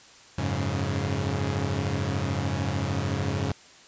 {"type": "chord", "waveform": "sawtooth", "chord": "F# suspended second", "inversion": "none", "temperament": "equal with one note detuned", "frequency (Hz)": [90.39, 103.83, 138.59], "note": ["F#2", "G#2", "C#3"], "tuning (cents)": [-40, 0, 0], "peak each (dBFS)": -26, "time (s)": [0.38, 3.52], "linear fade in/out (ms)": 5, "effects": ["white hiss -51 dBFS RMS until 3.87 s", "resampled to 16000 Hz"]}